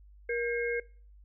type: tone cluster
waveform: sine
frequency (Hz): 472.6 / 1605 / 2155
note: A#4 / G6 / C#7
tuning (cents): +24 / +40 / -49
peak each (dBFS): -30 / -37 / -36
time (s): 0.29-0.8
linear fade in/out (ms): 5
effects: noise-tail reverb RT60 0.4 s tail -21 dB re dry + added 50 Hz sine -52 dBFS peak until 1.24 s